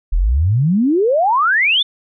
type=exponential sweep; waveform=sine; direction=up; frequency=36.27 to 3636 Hz; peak=-11 dBFS; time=0.12-1.83 s; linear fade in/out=10 ms; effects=none